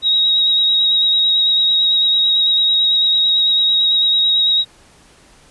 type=tone with vibrato; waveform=sine; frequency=3800 Hz; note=A#7; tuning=33 cents sharp; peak=-11 dBFS; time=0.02-4.65 s; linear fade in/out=50 ms; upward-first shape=sine; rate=9 Hz; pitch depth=17 cents each way; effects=pink hiss -48 dBFS RMS until 5.5 s + resampled to 24000 Hz